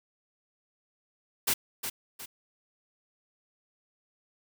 white noise with echo, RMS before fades -26 dBFS, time 1.47-1.54 s, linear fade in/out 10 ms, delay 360 ms, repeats 2, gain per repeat -8 dB, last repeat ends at 2.26 s, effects none

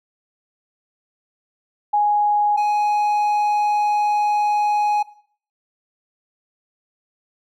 sine / triangle tone pair in turn, 830.6 / 834.5 Hz, G#5 / G#5, 0 / +8 cents, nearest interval unison, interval 8 cents, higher second, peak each -14 dBFS, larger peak neither, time 1.93-2.57 / 2.57-5.03 s, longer second, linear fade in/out 10 ms, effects noise-tail reverb RT60 0.5 s tail -17 dB re dry

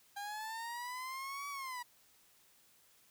30% pulse linear two-way sweep, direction up then down, 800 to 1145 to 960 Hz, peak -38 dBFS, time 0.16-1.83 s, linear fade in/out 10 ms, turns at 1.49 s, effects white hiss -67 dBFS RMS until 3.1 s

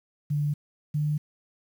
sine tone pair in turn, 146.83 / 149.74 Hz, D3 / D3, 0 / +34 cents, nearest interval unison, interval 34 cents, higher second, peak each -23 dBFS, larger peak neither, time 0.3-0.54 / 0.94-1.18 s, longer neither, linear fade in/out 10 ms, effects 9-bit

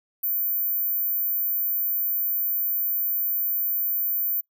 sine tone, 14310 Hz, A9, 28 cents sharp, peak -21 dBFS, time 0.23-4.41 s, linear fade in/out 10 ms, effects noise-tail reverb RT60 0.1 s tail -22 dB re dry + tanh soft clip ceiling -19 dBFS

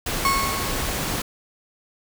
pink noise, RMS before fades -26 dBFS, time 0.06-1.22 s, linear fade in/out 5 ms
35% pulse tone with exponential decay, 1097 Hz, C#6, 18 cents flat, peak -15 dBFS, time 0.25-1.22 s, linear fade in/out 1 ms, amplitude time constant 210 ms
effects none

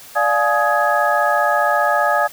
sine tone cluster, 587 / 702 / 846 / 1253 / 1668 Hz, D5 / F5 / G#5 / D#6 / G#6, -1 / +9 / +32 / +12 / +7 cents, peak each -20 dBFS, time 0.15-2.28 s, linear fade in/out 20 ms, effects white hiss -40 dBFS RMS until 2.32 s

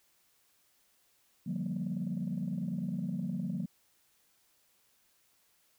sine chord, G minor seventh, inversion second, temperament just, 147 / 176.4 / 196 / 235.2 Hz, D3 / F3 / G3 / Bb3, +2 / +18 / 0 / +16 cents, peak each -40 / -35 / -37 / -38 dBFS, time 1.46-3.66 s, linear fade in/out 10 ms, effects tanh soft clip ceiling -26 dBFS + white hiss -70 dBFS RMS until 5.78 s

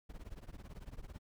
brown noise with tremolo, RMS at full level -44 dBFS, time 0.09-1.19 s, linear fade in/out 10 ms, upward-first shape triangle, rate 18 Hz, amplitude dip 100%, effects none

